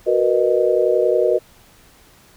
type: chord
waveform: sine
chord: B major seventh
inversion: second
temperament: just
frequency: 370.4 / 463 / 493.9 / 617.4 Hz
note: F#4 / A#4 / B4 / D#5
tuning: +2 / -12 / 0 / -14 cents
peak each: -19 dBFS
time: 0.06-1.39 s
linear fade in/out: 20 ms
effects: pink hiss -50 dBFS RMS until 2.36 s